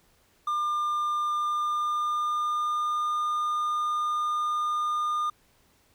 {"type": "tone with pitch glide", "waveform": "triangle", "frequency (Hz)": [1200, 1213.2], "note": ["D6", "D#6"], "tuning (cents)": [37, -44], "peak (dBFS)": -23, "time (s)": [0.47, 5.3], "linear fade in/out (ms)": 5, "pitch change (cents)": 19, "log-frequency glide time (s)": [1.21, 3.14], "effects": ["pink hiss -64 dBFS RMS until 5.94 s"]}